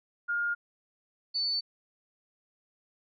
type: tone pair in turn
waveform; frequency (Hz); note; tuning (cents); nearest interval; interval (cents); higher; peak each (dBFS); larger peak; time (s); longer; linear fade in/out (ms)
sine; 1416 / 4496; F6 / C#8; +23 / +24; octave + minor sixth; 2001; second; -27; neither; 0.28-0.55 / 1.34-1.61; neither; 20
effects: none